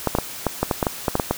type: clicks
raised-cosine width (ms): 1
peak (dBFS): -4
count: 12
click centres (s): 0.073 / 0.151 / 0.186 / 0.467 / 0.63 / 0.712 / 0.828 / 0.868 / 1.082 / 1.154 / 1.198 / 1.31
effects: white hiss -34 dBFS RMS until 1.37 s